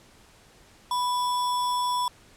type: tone with sample-and-hold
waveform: sine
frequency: 987.8 Hz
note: B5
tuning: in tune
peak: -23 dBFS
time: 0.91-2.08 s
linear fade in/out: 2 ms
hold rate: 4410 Hz
effects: pink hiss -55 dBFS RMS until 2.36 s + low-pass 10000 Hz 12 dB/octave